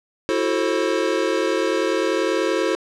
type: chord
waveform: square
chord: F# half-diminished seventh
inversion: third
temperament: equal with one note detuned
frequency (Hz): 329.6 / 370 / 440 / 533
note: E4 / F#4 / A4 / C5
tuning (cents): 0 / 0 / 0 / +32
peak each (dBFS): -25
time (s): 0.29-2.75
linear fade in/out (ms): 0
effects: low-pass 6000 Hz 12 dB/octave